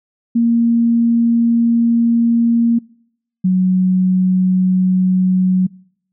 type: tone pair in turn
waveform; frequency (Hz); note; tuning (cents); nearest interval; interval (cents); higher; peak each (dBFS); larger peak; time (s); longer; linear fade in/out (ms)
sine; 233.1 / 185.01; A#3 / F#3; 0 / 0; major third; 400; first; -10 / -10; neither; 0.35-2.79 / 3.44-5.67; first; 10
effects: noise-tail reverb RT60 0.7 s tail -25 dB re dry